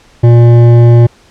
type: tone with hard clipping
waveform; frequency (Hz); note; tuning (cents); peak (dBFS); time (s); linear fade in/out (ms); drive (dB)
sine; 118.5; A#2; +29; -3; 0.23-1.07; 10; 11
effects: pink hiss -44 dBFS RMS until 1.3 s + low-pass 7000 Hz 12 dB/octave